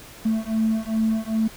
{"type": "beating tone pair", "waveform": "triangle", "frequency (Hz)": [220, 222.5], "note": ["A3", "A3"], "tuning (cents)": [0, 20], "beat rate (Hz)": 2.5, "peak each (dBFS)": -20, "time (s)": [0.25, 1.48], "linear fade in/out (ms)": 10, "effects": ["tanh soft clip ceiling -14 dBFS", "pink hiss -43 dBFS RMS until 1.56 s"]}